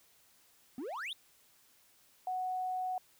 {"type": "exponential sweep", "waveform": "triangle", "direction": "up", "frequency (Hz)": [233.1, 3838], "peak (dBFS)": -36, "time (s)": [0.78, 1.13], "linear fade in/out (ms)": 2}
{"type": "tone", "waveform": "sine", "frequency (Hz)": 740, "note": "F#5", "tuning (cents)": 0, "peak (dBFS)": -33, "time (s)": [2.27, 2.98], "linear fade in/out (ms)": 2}
{"effects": ["white hiss -66 dBFS RMS until 3.19 s"]}